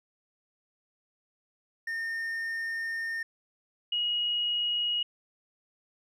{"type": "tone pair in turn", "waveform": ["triangle", "sine"], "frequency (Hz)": [1823, 2894], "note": ["A#6", "F#7"], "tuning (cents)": [-39, -39], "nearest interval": "minor sixth", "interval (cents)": 800, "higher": "second", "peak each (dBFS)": [-29, -26], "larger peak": "second", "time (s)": [[1.87, 3.23], [3.92, 5.03]], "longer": "first", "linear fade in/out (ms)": 5, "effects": []}